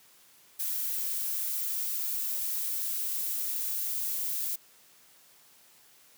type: noise with high-pass filter sweep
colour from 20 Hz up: violet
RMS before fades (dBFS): -32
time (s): 0.59-4.56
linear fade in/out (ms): 10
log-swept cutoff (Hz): 1200 to 430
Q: 1.3
effects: white hiss -59 dBFS RMS until 6.17 s + high-pass 100 Hz 12 dB/octave